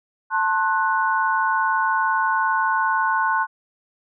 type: chord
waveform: sine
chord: F# diminished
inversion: first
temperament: just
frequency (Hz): 888 / 1065.6 / 1480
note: A5 / C6 / F#6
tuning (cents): +16 / +31 / 0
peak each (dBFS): -22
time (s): 0.3-3.47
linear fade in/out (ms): 50
effects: none